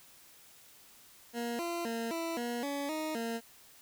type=tone with pitch steps; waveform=20% pulse; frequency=236.2 / 342.2 / 229.7 / 331.6 / 239 / 282.8 / 311.8 / 230 Hz; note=A#3 / F4 / A#3 / E4 / A#3 / C#4 / D#4 / A#3; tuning=+23 / -35 / -25 / +10 / +43 / +35 / +4 / -23 cents; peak=-29 dBFS; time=1.33-3.41 s; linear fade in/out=50 ms; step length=260 ms; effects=white hiss -58 dBFS RMS until 3.81 s